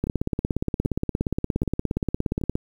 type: two click trains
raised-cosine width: 3 ms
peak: -10 / -18 dBFS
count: 44 / 4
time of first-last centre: 0.04-2.555 / 0.07-2.414 s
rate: 17.1 / 1.28 Hz
effects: 8-bit